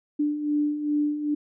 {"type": "beating tone pair", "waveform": "sine", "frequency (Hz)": [293.8, 296.3], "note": ["D4", "D4"], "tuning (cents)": [1, 15], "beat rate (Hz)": 2.5, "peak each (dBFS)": [-30, -23], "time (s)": [0.19, 1.35], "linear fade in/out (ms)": 10, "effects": []}